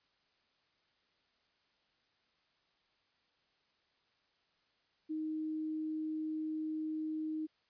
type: tone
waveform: sine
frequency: 312.3 Hz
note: D#4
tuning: 7 cents sharp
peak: -35 dBFS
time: 5.09-7.47 s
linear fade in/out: 20 ms
effects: white hiss -75 dBFS RMS until 7.69 s + resampled to 11025 Hz